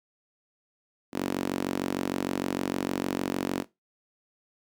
sawtooth tone with high-pass filter, 46.56 Hz, F#1, 12 cents sharp, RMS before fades -30 dBFS, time 1.12-3.65 s, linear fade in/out 50 ms, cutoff 270 Hz, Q 2.4, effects noise-tail reverb RT60 0.2 s tail -18 dB re dry

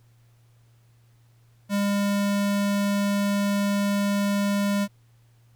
square tone, 201.7 Hz, G3, 50 cents sharp, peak -22 dBFS, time 1.69-4.88 s, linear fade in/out 50 ms, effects added 117 Hz sine -55 dBFS peak until 5.55 s + pink hiss -67 dBFS RMS until 5.55 s

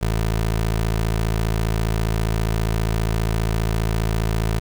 20% pulse tone, 54.9 Hz, A1, 3 cents flat, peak -14 dBFS, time 0.01-4.6 s, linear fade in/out 20 ms, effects 7-bit

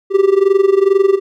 triangle tone with amplitude modulation, 391 Hz, G4, 4 cents flat, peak -3 dBFS, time 0.1-1.2 s, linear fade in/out 50 ms, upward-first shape sine, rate 22.3 Hz, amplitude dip 85%, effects none

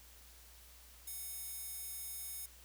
square tone with high-pass filter, 740 Hz, F#5, in tune, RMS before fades -45 dBFS, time 1.07-2.46 s, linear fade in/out 5 ms, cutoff 10000 Hz, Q 0.78, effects added 60 Hz sine -60 dBFS peak until 2.64 s + white hiss -60 dBFS RMS until 2.64 s

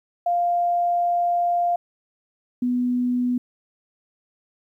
sine tone pair in turn, 698.5 / 247 Hz, F5 / B3, 0 / 0 cents, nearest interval octave + tritone, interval 1800 cents, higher first, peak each -18 / -19 dBFS, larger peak first, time 0.26-1.76 / 2.62-3.38 s, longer first, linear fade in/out 5 ms, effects 10-bit

